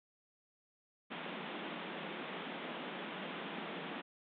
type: band-pass noise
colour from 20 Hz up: pink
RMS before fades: -44 dBFS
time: 1.1-4.02 s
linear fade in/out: 20 ms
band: 160 to 3600 Hz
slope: 96 dB/octave
effects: none